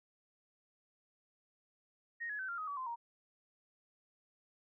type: tone with pitch steps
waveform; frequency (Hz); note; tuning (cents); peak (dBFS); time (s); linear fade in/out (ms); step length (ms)
sine; 1864.7 / 1690.3 / 1532.2 / 1388.9 / 1259 / 1141.2 / 1034.5 / 937.8; A#6 / G#6 / G6 / F6 / D#6 / C#6 / C6 / A#5; 0 / +30 / -40 / -10 / +20 / +50 / -20 / +10; -38; 2.2-2.96; 20; 95
effects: none